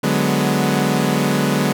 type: chord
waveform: sawtooth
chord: G# half-diminished seventh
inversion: second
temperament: equal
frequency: 146.83 / 185 / 207.7 / 246.9 Hz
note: D3 / F#3 / G#3 / B3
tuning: 0 / 0 / 0 / 0 cents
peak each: -17 dBFS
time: 0.03-1.73 s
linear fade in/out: 10 ms
effects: none